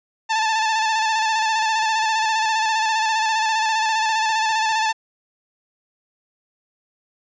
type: tone with vibrato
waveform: sawtooth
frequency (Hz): 880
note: A5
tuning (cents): 0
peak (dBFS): -14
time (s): 0.29-4.93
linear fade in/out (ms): 20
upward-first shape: square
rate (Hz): 15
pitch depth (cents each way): 31
effects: resampled to 16000 Hz